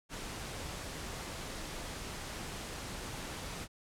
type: noise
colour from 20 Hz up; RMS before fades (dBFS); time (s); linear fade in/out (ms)
pink; -42; 0.09-3.68; 50
effects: low-pass 10000 Hz 12 dB/octave